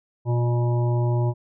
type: harmonic tone with a mistuned harmonic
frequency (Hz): 120.8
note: B2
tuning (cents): -38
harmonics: 1 / 3 / 5 / 7 / 8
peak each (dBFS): -19 / -29 / -33 / -36 / -37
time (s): 0.25-1.34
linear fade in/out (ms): 50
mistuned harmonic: 3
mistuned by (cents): -26
effects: none